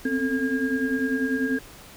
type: tone cluster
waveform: sine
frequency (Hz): 255.4 / 265.5 / 443.2 / 1625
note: C4 / C4 / A4 / G#6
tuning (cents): -42 / +25 / +13 / -38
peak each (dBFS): -28 / -25 / -31 / -29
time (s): 0.05-1.59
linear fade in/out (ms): 5
effects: pink hiss -46 dBFS RMS until 1.96 s